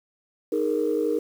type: chord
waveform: sine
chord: D# suspended fourth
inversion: none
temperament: equal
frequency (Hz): 311.1 / 415.3 / 466.2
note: D#4 / G#4 / A#4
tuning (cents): 0 / 0 / 0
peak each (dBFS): -26 / -26 / -24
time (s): 0.52-1.19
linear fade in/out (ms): 5
effects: tanh soft clip ceiling -13 dBFS + 8-bit